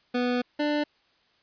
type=tone pair in turn; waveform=25% pulse; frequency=246.5 / 296.2 Hz; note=B3 / D4; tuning=-3 / +15 cents; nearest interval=minor third; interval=318 cents; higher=second; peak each=-20 dBFS; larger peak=neither; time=0.14-0.42 / 0.59-0.84 s; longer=first; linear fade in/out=10 ms; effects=white hiss -65 dBFS RMS until 1.42 s + resampled to 11025 Hz